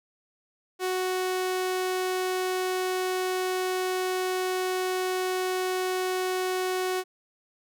sawtooth tone, 370 Hz, F#4, in tune, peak -22 dBFS, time 0.79-7.04 s, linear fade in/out 50 ms, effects none

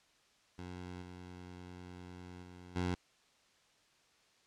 15% pulse tone with level steps, 89.9 Hz, F#2, 49 cents flat, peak -38 / -42 / -45 / -27 dBFS, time 0.58-2.95 s, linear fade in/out 10 ms, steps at 1.01 / 2.42 / 2.75 s, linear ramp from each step 20 ms, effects white hiss -69 dBFS RMS until 4.46 s + low-pass 6000 Hz 12 dB/octave

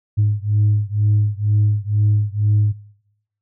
sine beating tone pair, 103.83 / 105.93 Hz, G#2 / G#2, 0 / +35 cents, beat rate 2.1 Hz, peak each -16 dBFS, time 0.17-2.73 s, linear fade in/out 20 ms, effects noise-tail reverb RT60 0.9 s tail -24 dB re dry + tanh soft clip ceiling -9 dBFS

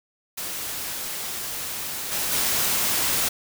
white noise with level steps, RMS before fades -31 / -26 / -23 dBFS, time 0.37-3.29 s, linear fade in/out 10 ms, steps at 2.11 / 2.31 s, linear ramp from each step 20 ms, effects none

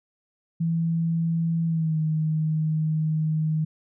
sine tone with pitch glide, 165.4 to 156.39 Hz, E3 to D#3, +6 to +9 cents, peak -21 dBFS, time 0.6-3.65 s, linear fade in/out 10 ms, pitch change -97 cents, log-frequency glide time 1.66-1.98 s, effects none

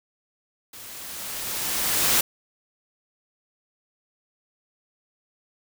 white noise with level ramp, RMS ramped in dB -42 to -19 dBFS, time 0.73-2.21 s, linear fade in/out 5 ms, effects none

